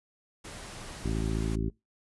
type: noise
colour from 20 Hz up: pink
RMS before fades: -43 dBFS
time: 0.44-1.56 s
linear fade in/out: 10 ms
type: harmonic tone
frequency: 54.6 Hz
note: A1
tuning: 13 cents flat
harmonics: 1 / 2 / 3 / 4 / 5 / 6 / 7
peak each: -31 / -34 / -36 / -37 / -38 / -39 / -39 dBFS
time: 1.04-1.7 s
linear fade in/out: 10 ms
effects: noise-tail reverb RT60 0.2 s tail -23 dB re dry + resampled to 24000 Hz